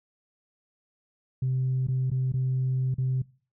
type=tone with dropouts; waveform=sine; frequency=129.7 Hz; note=C3; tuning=15 cents flat; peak=-22 dBFS; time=1.42-3.22 s; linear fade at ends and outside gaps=5 ms; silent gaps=1.87-1.884 / 2.102-2.115 / 2.321-2.338 / 2.943-2.982 s; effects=noise-tail reverb RT60 0.4 s tail -23 dB re dry + tanh soft clip ceiling -20 dBFS